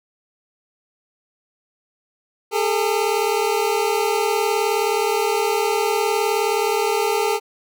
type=tone pair together; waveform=25% pulse; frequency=408 / 447.4 Hz; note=G#4 / A4; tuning=-31 / +29 cents; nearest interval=major second; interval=160 cents; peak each=-17 dBFS; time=2.51-7.4 s; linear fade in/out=50 ms; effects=none